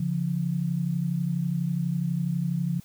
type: tone pair together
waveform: sine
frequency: 141.4 / 173.55 Hz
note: C#3 / F3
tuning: +35 / -11 cents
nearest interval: major third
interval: 354 cents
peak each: -28 / -26 dBFS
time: 0-2.8 s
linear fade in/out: 5 ms
effects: white hiss -56 dBFS RMS until 2.84 s